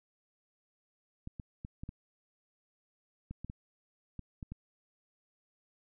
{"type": "clicks", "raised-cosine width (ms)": 5, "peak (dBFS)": -29, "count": 11, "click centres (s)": [1.274, 1.398, 1.649, 1.835, 1.891, 3.31, 3.446, 3.499, 4.193, 4.428, 4.52], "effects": []}